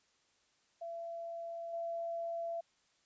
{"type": "tone with level steps", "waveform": "sine", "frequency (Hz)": 674, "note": "E5", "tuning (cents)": 38, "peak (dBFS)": [-40, -36], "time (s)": [0.81, 2.61], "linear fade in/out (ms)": 10, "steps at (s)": 1.73, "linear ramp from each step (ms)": 5, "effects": ["white hiss -73 dBFS RMS until 3.05 s", "resampled to 16000 Hz"]}